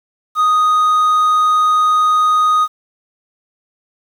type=tone; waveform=triangle; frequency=1244.5 Hz; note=D#6; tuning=in tune; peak=-8 dBFS; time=0.35-2.68 s; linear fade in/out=50 ms; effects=7-bit